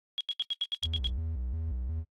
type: tone bursts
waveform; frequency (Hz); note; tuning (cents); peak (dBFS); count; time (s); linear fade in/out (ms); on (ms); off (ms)
sine; 3305; G#7; -9; -28; 9; 0.18-1.071; 0; 27; 81
type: tone with vibrato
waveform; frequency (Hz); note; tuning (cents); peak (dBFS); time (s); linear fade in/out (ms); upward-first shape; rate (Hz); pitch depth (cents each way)
triangle; 70.8; C#2; +37; -29; 0.82-2.05; 50; square; 2.8; 230
effects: noise-tail reverb RT60 0.1 s tail -24 dB re dry + AAC 32 kbps